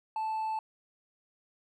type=tone with hard clipping; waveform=sine; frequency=877 Hz; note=A5; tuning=6 cents flat; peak=-31 dBFS; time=0.16-0.59 s; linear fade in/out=2 ms; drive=2 dB; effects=none